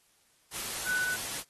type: tone in noise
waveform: sine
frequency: 1492 Hz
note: F#6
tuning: 14 cents sharp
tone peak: -28 dBFS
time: 0.84-1.17 s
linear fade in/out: 50 ms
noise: white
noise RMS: -36 dBFS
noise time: 0.51-1.44 s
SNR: +5 dB
effects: white hiss -67 dBFS RMS until 1.49 s + AAC 32 kbps